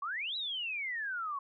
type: exponential two-way sweep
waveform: sine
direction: up then down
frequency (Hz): 1082 to 3984 to 1082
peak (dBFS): -34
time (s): 0.02-1.39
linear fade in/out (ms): 5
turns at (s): 0.36
effects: none